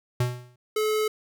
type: tone with exponential decay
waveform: square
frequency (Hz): 123.4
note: B2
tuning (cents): -1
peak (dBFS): -20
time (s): 0.2-0.56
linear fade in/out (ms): 5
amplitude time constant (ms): 78
type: tone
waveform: square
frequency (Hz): 430.2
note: A4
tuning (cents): -39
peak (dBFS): -23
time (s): 0.76-1.08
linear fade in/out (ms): 5
effects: none